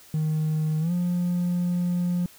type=tone with pitch glide; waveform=triangle; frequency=155.56 to 176.64 Hz; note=D#3 to F3; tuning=0 to +20 cents; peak=-19 dBFS; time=0.14-2.26 s; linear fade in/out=2 ms; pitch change=+220 cents; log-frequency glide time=0.8-0.92 s; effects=tanh soft clip ceiling -17 dBFS + white hiss -51 dBFS RMS until 2.38 s